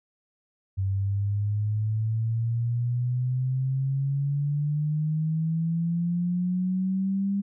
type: exponential sweep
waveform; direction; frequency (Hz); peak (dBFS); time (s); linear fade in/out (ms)
sine; up; 95.7 to 200.3; -23; 0.77-7.42; 20
effects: none